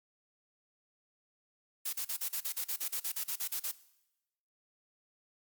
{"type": "noise bursts", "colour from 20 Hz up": "blue", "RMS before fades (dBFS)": -35, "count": 16, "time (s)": [1.85, 3.716], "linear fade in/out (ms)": 10, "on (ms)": 81, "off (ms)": 38, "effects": ["noise-tail reverb RT60 0.9 s tail -18 dB re dry", "Opus 48 kbps"]}